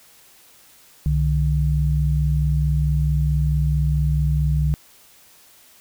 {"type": "tone pair together", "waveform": "sine", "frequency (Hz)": [65.44, 150], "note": ["C2", "D3"], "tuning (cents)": [1, 37], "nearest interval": "octave + major second", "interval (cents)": 1436, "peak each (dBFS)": -19, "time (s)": [1.06, 4.74], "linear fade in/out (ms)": 0, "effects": ["white hiss -51 dBFS RMS until 5.8 s"]}